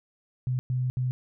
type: tone bursts at uneven times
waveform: sine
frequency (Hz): 126.8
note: B2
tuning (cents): +46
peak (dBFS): -24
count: 3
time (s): 0.47-0.59 / 0.7-0.9 / 0.97-1.11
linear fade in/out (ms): 0
effects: none